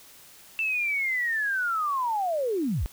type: linear sweep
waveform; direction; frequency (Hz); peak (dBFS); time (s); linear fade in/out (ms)
sine; down; 2674 to 32.85; -24; 0.59-2.86; 0
effects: white hiss -51 dBFS RMS until 2.92 s